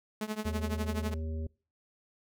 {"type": "tone with tremolo", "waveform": "sawtooth", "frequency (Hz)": 214.8, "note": "A3", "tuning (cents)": -41, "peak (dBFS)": -26, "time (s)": [0.21, 1.14], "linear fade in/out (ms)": 2, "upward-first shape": "triangle", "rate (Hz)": 12, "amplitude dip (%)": 95}
{"type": "harmonic tone", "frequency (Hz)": 79.4, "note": "D#2", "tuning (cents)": 36, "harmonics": [1, 3, 5, 7], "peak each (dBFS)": [-33, -43, -47, -50], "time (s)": [0.45, 1.47], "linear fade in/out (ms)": 5}
{"effects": ["noise-tail reverb RT60 0.4 s tail -25 dB re dry"]}